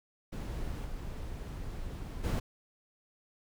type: noise with level steps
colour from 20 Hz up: brown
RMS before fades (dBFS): -37 / -40 / -29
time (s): 0.32-2.4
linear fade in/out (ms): 10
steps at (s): 0.84 / 2.23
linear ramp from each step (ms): 20
effects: none